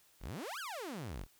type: exponential two-way sweep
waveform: sawtooth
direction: up then down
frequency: 33.38 to 1700 to 33.38 Hz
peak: -37 dBFS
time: 0.2-1.27 s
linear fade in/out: 50 ms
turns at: 0.59 s
effects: white hiss -67 dBFS RMS until 1.39 s